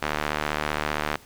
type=tone with band-pass filter; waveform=sawtooth; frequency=75.3 Hz; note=D2; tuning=44 cents sharp; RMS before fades=-28 dBFS; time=0.02-1.16 s; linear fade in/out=0 ms; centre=1600 Hz; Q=0.78; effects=pink hiss -51 dBFS RMS until 1.25 s